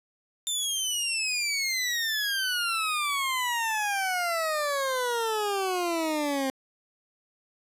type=exponential sweep; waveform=20% pulse; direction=down; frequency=3600 to 262.7 Hz; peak=-21 dBFS; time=0.47-6.5 s; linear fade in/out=0 ms; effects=resampled to 32000 Hz + 9-bit